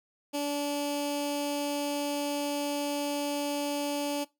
15% pulse tone with notch filter, 288.6 Hz, D4, 30 cents flat, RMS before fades -31 dBFS, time 0.33-4.25 s, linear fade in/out 20 ms, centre 1300 Hz, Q 0.99, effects noise-tail reverb RT60 0.2 s tail -20 dB re dry

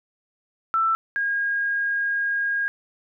sine tone pair in turn, 1330 / 1628.7 Hz, E6 / G#6, +15 / -34 cents, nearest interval major third, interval 351 cents, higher second, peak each -18 / -21 dBFS, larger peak first, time 0.74-0.95 / 1.16-2.68 s, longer second, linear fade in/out 0 ms, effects none

